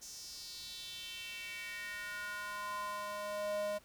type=tone with high-pass filter sweep; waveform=square; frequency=206.3 Hz; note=G#3; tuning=11 cents flat; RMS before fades=-42 dBFS; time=0.01-3.79 s; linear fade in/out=20 ms; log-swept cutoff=6200 to 530 Hz; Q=3.7; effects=pink hiss -64 dBFS RMS until 3.84 s